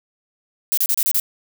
violet noise bursts, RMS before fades -18 dBFS, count 6, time 0.72-1.199 s, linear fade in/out 0 ms, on 54 ms, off 31 ms, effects none

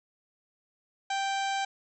harmonic tone with a mistuned harmonic, 784 Hz, G5, in tune, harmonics 1 / 2 / 3 / 4 / 5 / 6 / 7 / 8 / 9 / 10, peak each -29 / -36 / -39 / -40 / -42 / -48 / -50 / -46 / -49 / -52 dBFS, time 1.1-1.65 s, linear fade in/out 5 ms, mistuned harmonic 9, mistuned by +44 cents, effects none

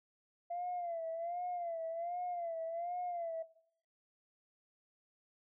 sine tone with vibrato, 685 Hz, F5, 34 cents flat, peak -36 dBFS, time 0.5-3.43 s, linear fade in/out 10 ms, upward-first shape sine, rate 1.3 Hz, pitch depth 84 cents each way, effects noise-tail reverb RT60 0.7 s tail -20 dB re dry + tanh soft clip ceiling -32 dBFS

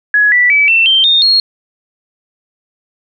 sine tone with pitch steps, 1681 / 1964.7 / 2296 / 2684 / 3137 / 3666 / 4285 Hz, G#6 / B6 / D7 / E7 / G7 / A#7 / C8, +20 / -10 / -40 / +31 / +1 / -30 / +40 cents, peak -6 dBFS, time 0.14-1.4 s, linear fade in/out 2 ms, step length 180 ms, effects none

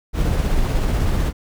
brown noise with tremolo, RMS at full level -17 dBFS, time 0.13-1.33 s, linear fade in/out 50 ms, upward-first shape sine, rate 16 Hz, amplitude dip 25%, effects none

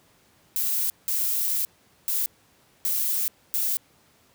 violet noise bursts at uneven times, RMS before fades -25 dBFS, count 5, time 0.56-0.9 / 1.08-1.65 / 2.08-2.26 / 2.85-3.28 / 3.54-3.77 s, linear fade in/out 0 ms, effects pink hiss -60 dBFS RMS until 4.34 s + high-pass 80 Hz 12 dB/octave

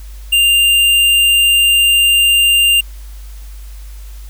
sine tone with tanh clipping, 2794 Hz, F7, in tune, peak -9 dBFS, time 0.32-2.81 s, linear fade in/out 10 ms, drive 17 dB, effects added 50 Hz sine -28 dBFS peak until 4.29 s + white hiss -44 dBFS RMS until 4.29 s

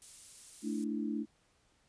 violet noise, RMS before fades -46 dBFS, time 0.02-0.84 s, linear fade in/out 0 ms
sine chord, A suspended fourth, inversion none, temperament just, 220 / 293.3 / 330 Hz, A3 / D4 / E4, 0 / -2 / +2 cents, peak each -36 / -37 / -40 dBFS, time 0.62-1.26 s, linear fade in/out 50 ms
effects pink hiss -71 dBFS RMS until 1.88 s + resampled to 22050 Hz

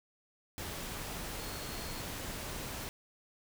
sine tone in noise, 4297 Hz, C8, 45 cents sharp, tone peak -51 dBFS, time 1.39-2.01 s, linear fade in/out 0 ms, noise pink, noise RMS -41 dBFS, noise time 0.58-2.89 s, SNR -13 dB, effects none

